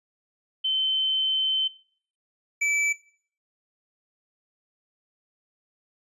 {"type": "tone pair in turn", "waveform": ["sine", "square"], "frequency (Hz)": [3077, 2311], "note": ["G7", "D7"], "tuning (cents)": [-33, -28], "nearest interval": "perfect fourth", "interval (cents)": 495, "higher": "first", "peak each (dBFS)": -22, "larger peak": "neither", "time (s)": [[0.64, 1.68], [2.61, 2.93]], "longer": "first", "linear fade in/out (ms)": 10, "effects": ["noise-tail reverb RT60 0.5 s tail -18 dB re dry", "resampled to 24000 Hz"]}